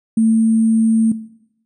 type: tone with sample-and-hold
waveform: sine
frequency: 223.9 Hz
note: A3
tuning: 30 cents sharp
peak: -10 dBFS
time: 0.17-1.12 s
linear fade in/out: 5 ms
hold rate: 8820 Hz
effects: noise-tail reverb RT60 0.8 s tail -17 dB re dry + resampled to 24000 Hz